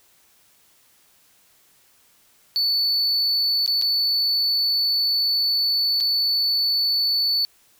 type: tone with dropouts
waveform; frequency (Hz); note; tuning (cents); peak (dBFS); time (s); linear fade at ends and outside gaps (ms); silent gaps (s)
triangle; 4473; C#8; +15; -17; 2.56-7.45; 0; 3.662-3.677 / 3.815-3.822 / 6.003-6.008
effects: white hiss -58 dBFS RMS until 7.79 s